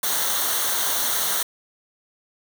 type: noise with comb filter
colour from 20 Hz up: white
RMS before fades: -23 dBFS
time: 0.03-1.43 s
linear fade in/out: 5 ms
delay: 0.4 ms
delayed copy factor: -0.7
effects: none